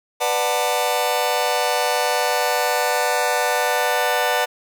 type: chord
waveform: sawtooth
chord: B minor seventh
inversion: none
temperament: just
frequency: 493.9 / 592.7 / 740.8 / 889 Hz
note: B4 / D5 / F#5 / A5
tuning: 0 / +16 / +2 / +18 cents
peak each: -20 / -20 / -19 / -20 dBFS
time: 0.2-4.46 s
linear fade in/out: 20 ms
effects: none